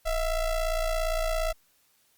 square ring-modulated tone, 335.7 Hz, E4, 32 cents sharp, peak -23 dBFS, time 0.05-1.53 s, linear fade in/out 20 ms, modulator 307 Hz, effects white hiss -66 dBFS RMS until 2.17 s + Opus 48 kbps

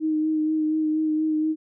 sine tone with vibrato, 311.1 Hz, D#4, in tune, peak -20 dBFS, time 0-1.56 s, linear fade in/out 50 ms, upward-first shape sine, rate 4.2 Hz, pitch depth 19 cents each way, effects none

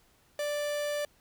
45% pulse tone, 587.3 Hz, D5, in tune, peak -30 dBFS, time 0.39-1.05 s, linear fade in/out 2 ms, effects pink hiss -65 dBFS RMS until 1.2 s

